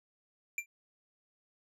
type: tone with exponential decay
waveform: square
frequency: 2365 Hz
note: D7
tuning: 12 cents sharp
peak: -29 dBFS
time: 0.58-0.66 s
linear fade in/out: 2 ms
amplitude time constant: 17 ms
effects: low-pass 11000 Hz 12 dB/octave